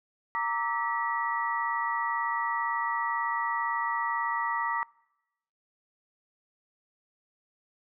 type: tone cluster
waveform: sine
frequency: 927 / 1163 / 1301 / 1939 Hz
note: A#5 / D6 / E6 / B6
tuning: -10 / -17 / -23 / -32 cents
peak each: -31 / -32 / -38 / -33 dBFS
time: 0.35-4.83 s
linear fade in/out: 0 ms
effects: noise-tail reverb RT60 0.9 s tail -24 dB re dry